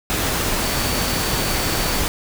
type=tone in noise; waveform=sine; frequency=4500 Hz; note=C#8; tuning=25 cents sharp; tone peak=-31 dBFS; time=0.61-1.99 s; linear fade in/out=0 ms; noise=pink; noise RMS=-21 dBFS; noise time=0.1-2.08 s; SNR=-13 dB; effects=none